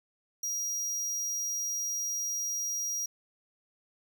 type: tone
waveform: 45% pulse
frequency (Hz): 5730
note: F8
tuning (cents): +44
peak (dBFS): -31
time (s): 0.43-3.06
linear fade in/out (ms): 5
effects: none